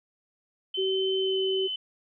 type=tone with pitch glide; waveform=sine; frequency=3067 to 3035 Hz; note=G7 to F#7; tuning=-38 to +43 cents; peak=-29 dBFS; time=0.74-1.76 s; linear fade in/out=5 ms; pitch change=-19 cents; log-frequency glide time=1.2-1.38 s
type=tone; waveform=sine; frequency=381.9 Hz; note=G4; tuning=45 cents flat; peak=-25 dBFS; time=0.77-1.68 s; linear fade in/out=20 ms
effects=none